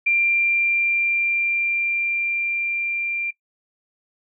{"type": "tone with level ramp", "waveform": "sine", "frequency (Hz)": 2376, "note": "D7", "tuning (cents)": 20, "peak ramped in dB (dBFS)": [-15, -22], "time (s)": [0.06, 3.31], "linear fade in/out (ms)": 10, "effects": ["noise-tail reverb RT60 0.1 s tail -20 dB re dry"]}